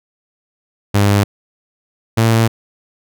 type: tone pair in turn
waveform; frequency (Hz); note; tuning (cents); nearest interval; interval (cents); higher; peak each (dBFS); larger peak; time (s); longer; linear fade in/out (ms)
sawtooth; 101.4 / 113.33; G#2 / A#2; -41 / -48; major second; 193; second; -6; neither; 0.94-1.24 / 2.17-2.48; second; 10
effects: none